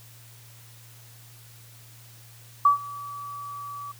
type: tone with ADSR envelope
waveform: sine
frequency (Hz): 1148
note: D6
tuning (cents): -40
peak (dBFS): -12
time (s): 2.65-3.92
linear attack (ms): 5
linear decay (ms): 120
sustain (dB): -22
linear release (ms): 8
effects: added 116 Hz sine -49 dBFS peak until 3.99 s + white hiss -52 dBFS RMS until 3.99 s